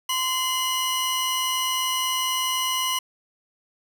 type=tone pair together; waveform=sawtooth; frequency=1033 / 2922 Hz; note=C6 / F#7; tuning=-22 / -22 cents; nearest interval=octave + tritone; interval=1800 cents; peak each=-22 dBFS; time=0.09-2.99 s; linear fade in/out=5 ms; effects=none